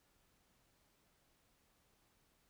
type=silence; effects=pink hiss -75 dBFS RMS until 2.49 s